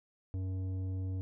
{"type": "tone with tanh clipping", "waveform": "sine", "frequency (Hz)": 93.8, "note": "F#2", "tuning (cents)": 24, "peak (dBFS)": -35, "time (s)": [0.34, 1.21], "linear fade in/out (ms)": 0, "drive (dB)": 10, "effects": []}